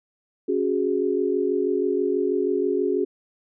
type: chord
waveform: sine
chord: C# suspended fourth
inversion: none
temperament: just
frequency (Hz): 277.2 / 369.6 / 415.8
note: C#4 / F#4 / G#4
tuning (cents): 0 / -2 / +2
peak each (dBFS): -27 / -23 / -24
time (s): 0.48-3.05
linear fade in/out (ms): 10
effects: none